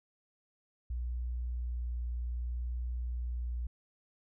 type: tone with vibrato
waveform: sine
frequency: 60.3 Hz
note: B1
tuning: 41 cents flat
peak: -33 dBFS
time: 0.9-3.67 s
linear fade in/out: 5 ms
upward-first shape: triangle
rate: 0.64 Hz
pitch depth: 13 cents each way
effects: none